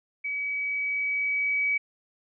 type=tone with level ramp; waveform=sine; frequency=2276 Hz; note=C#7; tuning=45 cents sharp; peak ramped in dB=-28 to -22 dBFS; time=0.24-1.78 s; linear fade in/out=10 ms; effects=none